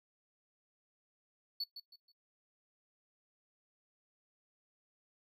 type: tone with echo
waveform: triangle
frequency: 4446 Hz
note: C#8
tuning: 4 cents sharp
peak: -33 dBFS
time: 1.6-1.64 s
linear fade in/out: 5 ms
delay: 160 ms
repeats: 3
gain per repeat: -10 dB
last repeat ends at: 2.12 s
effects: noise-tail reverb RT60 0.1 s tail -18 dB re dry